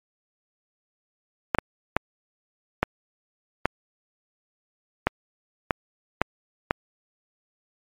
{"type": "clicks", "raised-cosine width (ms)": 0.5, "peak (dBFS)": -4, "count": 9, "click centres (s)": [1.548, 1.586, 1.966, 2.83, 3.656, 5.07, 5.708, 6.216, 6.709], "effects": ["MP3 96 kbps"]}